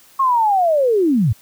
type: linear sweep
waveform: sine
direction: down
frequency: 1097 to 91.3 Hz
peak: -12 dBFS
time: 0.19-1.33 s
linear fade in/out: 10 ms
effects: white hiss -49 dBFS RMS until 1.41 s